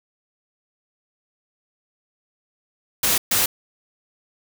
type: noise bursts at uneven times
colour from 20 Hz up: white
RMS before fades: -19 dBFS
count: 2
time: 3.03-3.18 / 3.31-3.46 s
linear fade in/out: 5 ms
effects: none